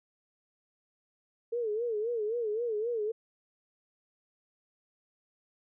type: tone with vibrato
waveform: sine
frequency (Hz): 449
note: A4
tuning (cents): +35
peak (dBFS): -29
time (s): 1.52-3.12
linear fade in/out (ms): 10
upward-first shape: sine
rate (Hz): 3.8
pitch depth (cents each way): 130
effects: none